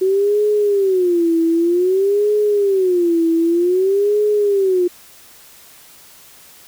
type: tone with vibrato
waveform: sine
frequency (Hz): 372.1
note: F#4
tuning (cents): +10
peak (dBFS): -12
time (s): 0.01-4.88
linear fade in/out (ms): 10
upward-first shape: sine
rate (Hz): 0.53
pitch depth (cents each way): 210
effects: white hiss -44 dBFS RMS until 6.67 s